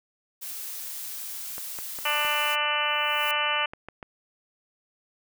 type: noise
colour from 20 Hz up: blue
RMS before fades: -36 dBFS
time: 0.41-2.56 s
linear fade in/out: 20 ms
type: clicks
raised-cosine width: 0.5 ms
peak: -24 dBFS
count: 7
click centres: 1.581 / 1.788 / 1.988 / 2.25 / 3.735 / 3.886 / 4.028 s
type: harmonic tone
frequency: 296.7 Hz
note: D4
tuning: 18 cents sharp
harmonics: 2 / 3 / 4 / 5 / 6 / 7 / 8 / 9 / 10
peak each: -35 / -32 / -30 / -33 / -34 / -35 / -32 / -32 / -29 dBFS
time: 2.05-3.66 s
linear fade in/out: 5 ms
type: noise with exponential growth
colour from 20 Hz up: violet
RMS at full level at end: -34 dBFS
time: 2.71-3.31 s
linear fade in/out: 0 ms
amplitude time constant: 130 ms
effects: none